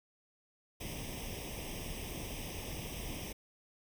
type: noise with comb filter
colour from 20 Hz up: pink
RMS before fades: -42 dBFS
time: 0.8-3.33 s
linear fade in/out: 10 ms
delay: 0.35 ms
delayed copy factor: +0.85
effects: none